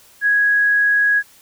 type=tone; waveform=sine; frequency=1661.2 Hz; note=G#6; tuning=in tune; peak=-12 dBFS; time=0.21-1.23 s; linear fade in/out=50 ms; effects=white hiss -49 dBFS RMS until 1.41 s